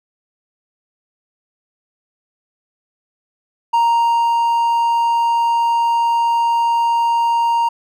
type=tone with ADSR envelope; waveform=triangle; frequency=932.3 Hz; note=A#5; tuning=in tune; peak=-9 dBFS; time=3.73-7.69 s; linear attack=11 ms; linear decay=600 ms; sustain=-2 dB; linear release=9 ms; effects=none